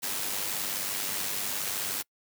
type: noise with amplitude modulation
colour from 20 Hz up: white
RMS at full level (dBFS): -30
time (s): 0.02-2.03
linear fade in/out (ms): 20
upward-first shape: sine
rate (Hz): 99.1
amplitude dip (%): 45
effects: noise-tail reverb RT60 0.1 s tail -26 dB re dry + high-pass 100 Hz 12 dB/octave